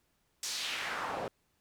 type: noise with band-pass filter sweep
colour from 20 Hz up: pink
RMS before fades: -37 dBFS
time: 0.43-1.28 s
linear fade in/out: 2 ms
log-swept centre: 6600 to 530 Hz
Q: 1.6
effects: pink hiss -75 dBFS RMS until 1.6 s